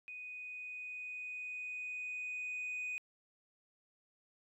sine tone with level ramp, 2489 Hz, D#7, in tune, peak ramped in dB -44 to -35 dBFS, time 0.08-2.98 s, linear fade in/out 0 ms, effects tanh soft clip ceiling -36 dBFS

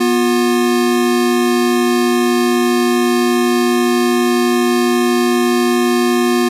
square tone pair together, 243.3 / 355.4 Hz, B3 / F4, -26 / +30 cents, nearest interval perfect fifth, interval 656 cents, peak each -15 dBFS, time 0-6.49 s, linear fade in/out 10 ms, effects resampled to 32000 Hz

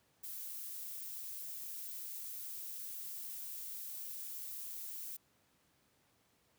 violet noise, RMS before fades -45 dBFS, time 0.23-5.17 s, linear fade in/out 10 ms, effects pink hiss -73 dBFS RMS until 6.58 s + high-pass 80 Hz 12 dB/octave

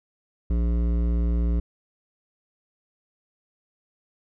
sine tone with hard clipping, 58.27 Hz, A#1, in tune, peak -22 dBFS, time 0.5-1.6 s, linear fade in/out 5 ms, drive 13 dB, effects none

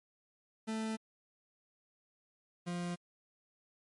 40% pulse tone pair in turn, 220.6 / 175.09 Hz, A3 / F3, +5 / +5 cents, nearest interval major third, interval 400 cents, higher first, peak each -34 / -35 dBFS, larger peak first, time 0.67-0.97 / 2.66-2.96 s, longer neither, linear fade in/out 20 ms, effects MP3 48 kbps

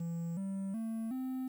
triangle tone with pitch steps, 168 / 194.1 / 224.3 / 259.1 Hz, E3 / G3 / A3 / C4, +33 / -17 / +34 / -17 cents, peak -33 dBFS, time 0-1.48 s, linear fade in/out 5 ms, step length 370 ms, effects 10-bit

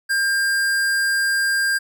square tone, 1600 Hz, G6, 35 cents sharp, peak -18 dBFS, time 0.09-1.79 s, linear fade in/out 20 ms, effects none

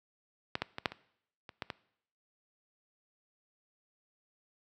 clicks, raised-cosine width 0.3 ms, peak -15 / -15 / -21 / -11 / -26 / -29 / -19 / -20 dBFS, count 8, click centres 0.554 / 0.62 / 0.784 / 0.858 / 0.92 / 1.492 / 1.622 / 1.702 s, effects noise-tail reverb RT60 0.7 s tail -21 dB re dry + high-pass 80 Hz 12 dB/octave

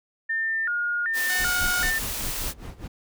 sine tone with vibrato, 1603 Hz, G6, 38 cents sharp, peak -23 dBFS, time 0.29-1.99 s, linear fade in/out 10 ms, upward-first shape square, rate 1.3 Hz, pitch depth 200 cents each way
white high-pass noise, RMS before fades -31 dBFS, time 1.13-2.54 s, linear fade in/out 50 ms, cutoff 210 Hz, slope 96 dB/octave
5% pulse tone, 740 Hz, F#5, in tune, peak -17 dBFS, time 1.29-1.91 s, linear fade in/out 10 ms
brown noise with tremolo, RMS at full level -31 dBFS, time 1.39-2.88 s, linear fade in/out 10 ms, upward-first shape sine, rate 4.9 Hz, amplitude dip 85%
effects none

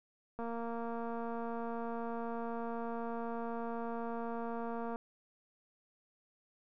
click train, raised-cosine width 1 ms, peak -28 dBFS, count 1061, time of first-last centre 0.39-4.959 s, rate 232 Hz, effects none

